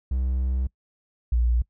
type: tone pair in turn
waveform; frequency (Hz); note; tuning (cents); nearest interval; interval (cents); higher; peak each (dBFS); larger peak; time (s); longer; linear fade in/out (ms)
triangle / sine; 64.2 / 59.33; C2 / A#1; -32 / +31; minor second; 137; first; -20 / -18; second; 0.11-0.67 / 1.32-1.62; first; 5
effects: noise-tail reverb RT60 0.1 s tail -23 dB re dry